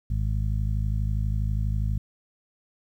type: harmonic tone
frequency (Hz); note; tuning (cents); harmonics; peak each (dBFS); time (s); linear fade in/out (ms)
52.3; G#1; +13; 1 / 2 / 3 / 4; -25 / -27 / -35 / -39; 0.1-1.98; 5
effects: 10-bit